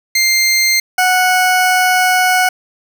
20% pulse tone pair in turn, 2100 / 736.5 Hz, C7 / F#5, +6 / -8 cents, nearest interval octave + tritone, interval 1814 cents, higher first, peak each -5 dBFS, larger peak neither, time 0.15-0.8 / 0.98-2.49 s, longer second, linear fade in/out 5 ms, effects none

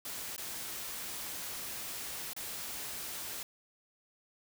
white noise with dropouts, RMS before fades -41 dBFS, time 0.05-3.43 s, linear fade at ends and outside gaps 2 ms, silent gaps 0.364-0.379 / 2.333-2.364 s, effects none

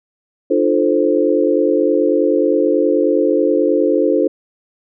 sine chord, D minor seventh, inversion none, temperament equal with one note detuned, 299.8 / 349.2 / 440 / 523.3 Hz, D4 / F4 / A4 / C5, +36 / 0 / 0 / 0 cents, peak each -17 dBFS, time 0.5-4.28 s, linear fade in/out 10 ms, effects none

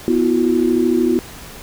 sine chord, B suspended fourth, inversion none, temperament equal with one note detuned, 246.9 / 329.6 / 362.8 Hz, B3 / E4 / F#4, 0 / 0 / -34 cents, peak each -17 dBFS, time 0.08-1.19 s, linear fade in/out 0 ms, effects pink hiss -36 dBFS RMS until 1.62 s

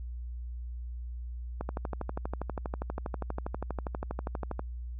click train, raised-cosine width 1 ms, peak -20 dBFS, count 38, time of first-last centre 1.61-4.594 s, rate 12.4 Hz, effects added 60 Hz sine -36 dBFS peak until 4.99 s

